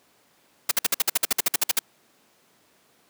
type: noise bursts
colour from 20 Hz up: white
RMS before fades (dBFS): -20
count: 15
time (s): 0.69-1.791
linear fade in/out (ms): 5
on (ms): 23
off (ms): 54
effects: pink hiss -61 dBFS RMS until 3.09 s + high-pass 200 Hz 12 dB/octave